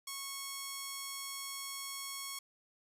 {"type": "tone", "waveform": "5% pulse", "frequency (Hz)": 1100, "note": "C#6", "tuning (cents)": -14, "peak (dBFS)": -28, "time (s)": [0.07, 2.39], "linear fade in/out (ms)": 5, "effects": ["resampled to 32000 Hz"]}